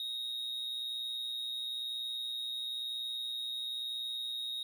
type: tone with amplitude modulation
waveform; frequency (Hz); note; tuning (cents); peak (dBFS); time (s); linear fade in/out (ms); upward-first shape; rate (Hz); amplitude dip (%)
triangle; 3749; A#7; +9; -32; 0-4.63; 2; sine; 121; 50
effects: none